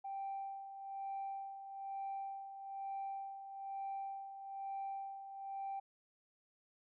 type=tone with tremolo; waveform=sine; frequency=784 Hz; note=G5; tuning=in tune; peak=-38 dBFS; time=0.04-5.8 s; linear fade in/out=10 ms; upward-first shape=sine; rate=1.1 Hz; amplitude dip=65%; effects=tanh soft clip ceiling -36 dBFS